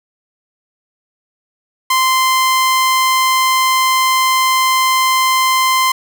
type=tone; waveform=sawtooth; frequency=1040 Hz; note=C6; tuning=11 cents flat; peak=-7 dBFS; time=1.9-5.92 s; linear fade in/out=5 ms; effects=none